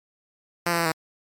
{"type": "tone with pitch steps", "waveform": "5% pulse", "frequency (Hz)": [172.5, 169.8, 167.9, 160.4], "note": ["F3", "F3", "E3", "E3"], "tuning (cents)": [-21, -48, 32, -47], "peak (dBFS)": -10, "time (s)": [0.66, 0.92], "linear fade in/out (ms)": 5, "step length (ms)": 65, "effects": ["MP3 96 kbps"]}